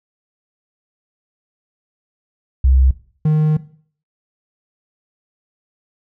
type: tone pair in turn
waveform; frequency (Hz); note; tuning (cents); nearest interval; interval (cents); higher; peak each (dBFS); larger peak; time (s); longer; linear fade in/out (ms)
sine / triangle; 65.41 / 154.01; C2 / D#3; 0 / -17; octave + minor third; 1483; second; -9; neither; 2.64-2.91 / 3.25-3.57; second; 5
effects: noise-tail reverb RT60 0.5 s tail -17 dB re dry